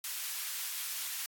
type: high-pass noise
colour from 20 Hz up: white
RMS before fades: -38 dBFS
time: 0.04-1.26 s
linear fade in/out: 2 ms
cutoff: 1500 Hz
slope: 12 dB/octave
effects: AAC 64 kbps